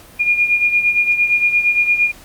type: beating tone pair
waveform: sine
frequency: 2424 / 2432.7 Hz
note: D#7 / D#7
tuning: -46 / -40 cents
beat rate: 8.7 Hz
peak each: -13 / -19 dBFS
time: 0.19-2.12 s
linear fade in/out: 20 ms
effects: pink hiss -42 dBFS RMS until 2.24 s + Opus 48 kbps